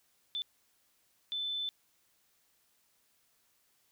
sine tone bursts at uneven times, 3520 Hz, A7, in tune, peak -33 dBFS, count 2, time 0.35-0.42 / 1.32-1.69 s, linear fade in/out 0 ms, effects white hiss -72 dBFS RMS until 3.91 s

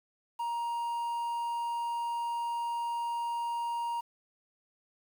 triangle tone with quantisation, 940 Hz, A#5, 14 cents sharp, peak -29 dBFS, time 0.39-4.01 s, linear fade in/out 10 ms, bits 9, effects none

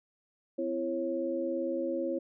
sine tone cluster, 257.9 / 336 / 545 Hz, C4 / E4 / C#5, -25 / +33 / -29 cents, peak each -37 / -33 / -33 dBFS, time 0.58-2.19 s, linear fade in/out 10 ms, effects none

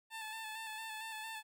15% pulse tone with vibrato, 880 Hz, A5, in tune, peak -36 dBFS, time 0.1-1.43 s, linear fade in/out 50 ms, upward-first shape square, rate 4.4 Hz, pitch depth 25 cents each way, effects none

